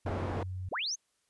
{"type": "tone", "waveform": "sine", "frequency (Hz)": 92.5, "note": "F#2", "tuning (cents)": 0, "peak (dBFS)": -35, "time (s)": [0.05, 0.69], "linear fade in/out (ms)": 5}
{"type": "low-pass noise", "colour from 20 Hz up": "white", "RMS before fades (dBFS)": -36, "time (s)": [0.06, 0.43], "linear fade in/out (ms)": 2, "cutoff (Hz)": 650, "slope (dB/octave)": 12}
{"type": "linear sweep", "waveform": "sine", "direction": "up", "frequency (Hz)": [77.78, 6645], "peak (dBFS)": -31, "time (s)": [0.71, 0.96], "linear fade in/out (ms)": 20}
{"effects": ["white hiss -75 dBFS RMS until 1.29 s", "resampled to 24000 Hz"]}